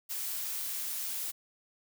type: noise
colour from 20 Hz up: blue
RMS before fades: -36 dBFS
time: 0.09-1.32 s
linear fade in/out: 20 ms
effects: none